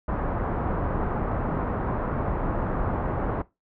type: low-pass noise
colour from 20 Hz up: pink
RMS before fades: -27 dBFS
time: 0.08-3.42 s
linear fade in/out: 5 ms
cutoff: 1300 Hz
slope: 24 dB/octave
effects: noise-tail reverb RT60 0.2 s tail -18 dB re dry